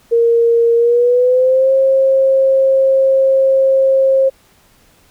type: tone with pitch glide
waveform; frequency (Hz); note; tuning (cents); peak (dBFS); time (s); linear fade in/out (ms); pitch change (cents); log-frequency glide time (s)
sine; 465.6 to 534.8; A#4 to C5; -2 to +38; -8; 0.11-4.3; 20; +240; 0.76-1.72
effects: pink hiss -51 dBFS RMS until 5.1 s